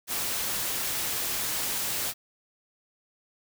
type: noise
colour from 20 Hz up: white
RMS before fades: -30 dBFS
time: 0.07-2.14 s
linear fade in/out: 50 ms
effects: none